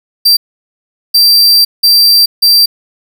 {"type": "tone bursts at uneven times", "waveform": "45% pulse", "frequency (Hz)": 4699, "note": "D8", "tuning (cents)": 0, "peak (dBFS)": -3, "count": 4, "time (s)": [[0.25, 0.37], [1.14, 1.65], [1.83, 2.26], [2.42, 2.66]], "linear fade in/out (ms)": 10, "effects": ["7-bit"]}